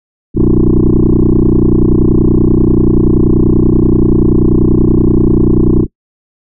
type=tone with frequency modulation; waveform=sine; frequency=172.9 Hz; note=F3; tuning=17 cents flat; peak=-3 dBFS; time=0.34-5.87 s; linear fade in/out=50 ms; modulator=30.4 Hz; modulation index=6.4; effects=noise-tail reverb RT60 0.1 s tail -23 dB re dry + tanh soft clip ceiling -2 dBFS